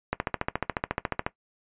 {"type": "click train", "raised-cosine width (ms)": 0.5, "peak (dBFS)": -10, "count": 17, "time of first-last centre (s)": [0.13, 1.265], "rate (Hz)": 14.1, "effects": ["noise-tail reverb RT60 0.1 s tail -17 dB re dry", "resampled to 8000 Hz"]}